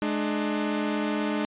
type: tone pair together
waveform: sawtooth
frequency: 211.7 / 299.4 Hz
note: G#3 / D4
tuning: +33 / +33 cents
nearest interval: tritone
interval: 600 cents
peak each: -24 dBFS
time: 0.02-1.45 s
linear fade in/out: 0 ms
effects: resampled to 8000 Hz